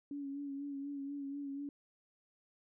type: tone with vibrato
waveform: sine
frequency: 280.9 Hz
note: C#4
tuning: 23 cents sharp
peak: -39 dBFS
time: 0.11-1.69 s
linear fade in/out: 2 ms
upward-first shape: sine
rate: 4.1 Hz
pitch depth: 35 cents each way
effects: none